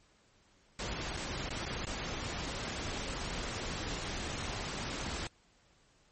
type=noise with dropouts; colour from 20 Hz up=pink; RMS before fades=-38 dBFS; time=0.79-5.27 s; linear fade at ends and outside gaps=2 ms; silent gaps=1.167-1.171 / 1.493-1.504 / 1.656-1.661 / 1.851-1.868 s; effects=pink hiss -67 dBFS RMS until 6.11 s + MP3 32 kbps